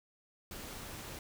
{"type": "noise with amplitude modulation", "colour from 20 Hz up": "pink", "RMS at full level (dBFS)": -44, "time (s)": [0.51, 1.19], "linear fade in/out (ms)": 2, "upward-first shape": "sine", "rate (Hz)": 262, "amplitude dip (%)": 35, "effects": []}